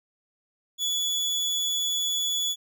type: tone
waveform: 30% pulse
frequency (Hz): 3418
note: G#7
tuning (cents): +49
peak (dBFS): -22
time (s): 0.78-2.56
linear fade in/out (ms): 50
effects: none